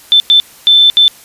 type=tone bursts at uneven times; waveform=sine; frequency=3535 Hz; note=A7; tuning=7 cents sharp; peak=-3 dBFS; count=4; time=0.12-0.2 / 0.3-0.4 / 0.67-0.9 / 0.97-1.08 s; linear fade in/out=0 ms; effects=white hiss -39 dBFS RMS until 1.24 s + resampled to 32000 Hz